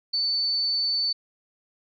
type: tone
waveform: sine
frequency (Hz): 4510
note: C#8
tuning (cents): +29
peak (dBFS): -22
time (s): 0.13-1.13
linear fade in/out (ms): 10
effects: none